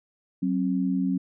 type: tone pair together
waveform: sine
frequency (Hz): 187 / 268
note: F#3 / C4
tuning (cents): +19 / +42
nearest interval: tritone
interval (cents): 623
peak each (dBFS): -25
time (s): 0.42-1.18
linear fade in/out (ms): 10
effects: none